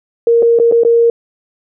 sine tone with dropouts, 466.2 Hz, A#4, in tune, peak -6 dBFS, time 0.27-1.1 s, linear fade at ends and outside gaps 2 ms, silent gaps 0.424-0.428 / 0.589-0.598 / 0.714-0.722 / 0.835-0.849 s, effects none

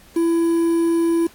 triangle tone with quantisation, 334.5 Hz, E4, 25 cents sharp, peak -13 dBFS, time 0.16-1.27 s, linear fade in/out 5 ms, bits 6, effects pink hiss -49 dBFS RMS until 1.34 s + AAC 64 kbps

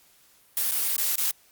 blue noise with dropouts, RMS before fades -25 dBFS, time 0.57-1.31 s, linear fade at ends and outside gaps 1 ms, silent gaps 0.711-0.718 / 0.964-0.981 / 1.157-1.181 s, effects white hiss -59 dBFS RMS until 1.51 s + Opus 48 kbps

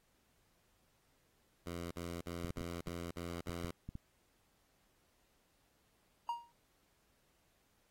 10% pulse tone bursts, 85.9 Hz, F2, 28 cents flat, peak -33 dBFS, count 7, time 1.66-3.71 s, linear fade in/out 5 ms, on 250 ms, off 50 ms
clicks, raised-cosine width 5 ms, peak -32 dBFS, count 9, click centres 2.447 / 2.504 / 2.58 / 2.611 / 2.878 / 3.494 / 3.646 / 3.89 / 3.954 s
triangle tone with exponential decay, 943 Hz, A#5, 20 cents sharp, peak -30 dBFS, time 6.29-6.52 s, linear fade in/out 2 ms, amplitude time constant 50 ms
effects pink hiss -75 dBFS RMS until 7.9 s + AAC 48 kbps

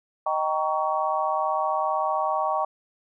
sine chord, Eb dominant seventh, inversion none, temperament just, 622.3 / 777.8 / 933.4 / 1120.1 Hz, Eb5 / G5 / Bb5 / Db6, 0 / -14 / +2 / +18 cents, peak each -28 / -27 / -29 / -27 dBFS, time 0.26-2.65 s, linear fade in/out 5 ms, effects none

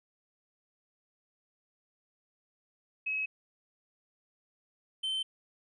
sine / triangle tone pair in turn, 2562 / 3089 Hz, E7 / G7, -50 / -26 cents, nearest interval minor third, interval 324 cents, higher second, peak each -30 / -29 dBFS, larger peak second, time 3.06-3.26 / 5.03-5.23 s, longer neither, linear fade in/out 10 ms, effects resampled to 24000 Hz

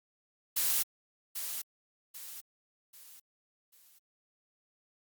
blue noise with echo, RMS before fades -29 dBFS, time 0.56-0.83 s, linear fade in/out 10 ms, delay 790 ms, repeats 4, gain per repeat -8 dB, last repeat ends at 3.99 s, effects Opus 48 kbps

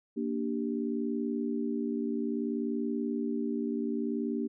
sine chord, G minor, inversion first, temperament equal, 233.1 / 293.7 / 392 Hz, Bb3 / D4 / G4, 0 / 0 / 0 cents, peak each -32 / -34 / -36 dBFS, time 0.16-4.48 s, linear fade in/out 20 ms, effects none

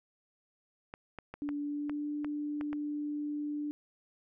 clicks, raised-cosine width 0.5 ms, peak -27 dBFS, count 8, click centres 0.939 / 1.187 / 1.34 / 1.49 / 1.896 / 2.246 / 2.611 / 2.73 s
sine tone with pitch glide, 290 to 295.2 Hz, D4 to D4, -22 to +9 cents, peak -33 dBFS, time 1.42-3.71 s, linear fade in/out 0 ms, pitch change +31 cents, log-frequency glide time 1.58-2.09 s
effects none

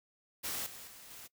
white noise with level steps, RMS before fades -38 / -49 / -53 / -50 dBFS, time 0.43-1.28 s, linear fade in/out 20 ms, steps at 0.66 / 0.87 / 1.1 s, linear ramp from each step 5 ms, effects noise-tail reverb RT60 0.1 s tail -21 dB re dry

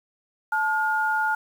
sine tone pair together, 870 / 1424.6 Hz, A5 / F6, -20 / +34 cents, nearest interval major sixth, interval 854 cents, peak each -24 / -23 dBFS, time 0.52-1.35 s, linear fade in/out 5 ms, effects 8-bit

